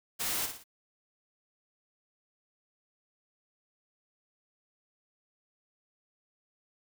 white noise with echo, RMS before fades -33 dBFS, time 0.19-0.47 s, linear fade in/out 20 ms, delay 57 ms, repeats 3, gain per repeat -7 dB, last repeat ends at 0.641 s, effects none

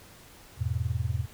sine chord, E major, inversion none, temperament just, 82.41 / 103.01 / 123.61 Hz, E2 / G#2 / B2, 0 / -14 / +2 cents, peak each -31 dBFS, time 0.57-1.27 s, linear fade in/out 50 ms, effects pink hiss -52 dBFS RMS until 1.33 s

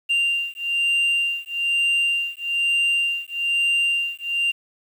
sine beating tone pair, 2783 / 2784.1 Hz, F7 / F7, -7 / -6 cents, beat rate 1.1 Hz, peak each -20 dBFS, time 0.09-4.52 s, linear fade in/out 20 ms, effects tanh soft clip ceiling -16 dBFS + 8-bit

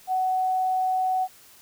sine tone, 747 Hz, F#5, 16 cents sharp, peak -21 dBFS, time 0.07-1.28 s, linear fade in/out 50 ms, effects white hiss -52 dBFS RMS until 1.61 s

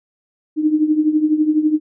sine tone with tremolo, 307 Hz, D#4, 23 cents flat, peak -9 dBFS, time 0.56-1.8 s, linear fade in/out 50 ms, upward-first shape triangle, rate 12 Hz, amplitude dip 80%, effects none

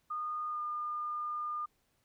sine tone with pitch glide, 1225 to 1210.2 Hz, D#6 to D#6, -27 to -48 cents, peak -34 dBFS, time 0.1-1.66 s, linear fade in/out 10 ms, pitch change -21 cents, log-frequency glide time 0.49-0.6 s, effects pink hiss -75 dBFS RMS until 2.04 s

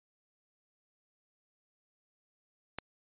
click, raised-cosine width 0.3 ms, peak -20 dBFS, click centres 2.786 s, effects resampled to 8000 Hz

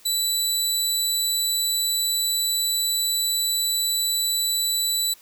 20% pulse tone, 3964 Hz, B7, 6 cents sharp, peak -15 dBFS, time 0.05-5.14 s, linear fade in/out 10 ms, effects white hiss -52 dBFS RMS until 5.21 s

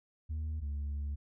sine tone pair in turn, 77.78 / 72.07 Hz, D#2 / D2, 0 / -32 cents, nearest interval minor second, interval 132 cents, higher first, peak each -31 / -31 dBFS, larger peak neither, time 0.29-0.61 / 0.61-1.16 s, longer second, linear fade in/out 20 ms, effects tanh soft clip ceiling -33 dBFS

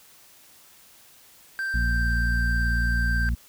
triangle tone, 1568 Hz, G6, in tune, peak -24 dBFS, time 1.59-3.29 s, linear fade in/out 0 ms
harmonic tone, 58.27 Hz, A#1, in tune, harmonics 1 / 2 / 3 / 4, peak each -22 / -32 / -36 / -36 dBFS, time 1.74-3.35 s, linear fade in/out 5 ms
effects white hiss -53 dBFS RMS until 3.48 s

